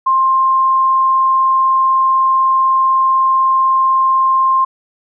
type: tone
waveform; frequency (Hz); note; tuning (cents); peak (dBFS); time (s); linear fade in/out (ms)
sine; 1056; C6; +16; -9; 0.06-4.65; 10
effects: none